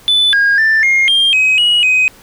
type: tone with pitch steps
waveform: sine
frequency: 3495 / 1629 / 1774 / 2134 / 3199 / 2534 / 2906 / 2515 Hz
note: A7 / G#6 / A6 / C7 / G7 / D#7 / F#7 / D#7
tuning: -12 / -34 / +14 / +34 / +34 / +31 / -32 / +18 cents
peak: -6 dBFS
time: 0.08-2.08 s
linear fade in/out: 0 ms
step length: 250 ms
effects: tanh soft clip ceiling -6 dBFS + pink hiss -42 dBFS RMS until 2.22 s